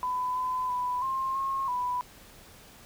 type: tone with pitch steps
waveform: sine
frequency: 1002 / 1012 / 993 / 1061 / 1079 / 990 Hz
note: B5 / B5 / B5 / C6 / C#6 / B5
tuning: +25 / +42 / +9 / +24 / -47 / +4 cents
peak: -27 dBFS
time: 0.03-2.01 s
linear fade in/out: 0 ms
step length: 330 ms
effects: pink hiss -52 dBFS RMS until 2.85 s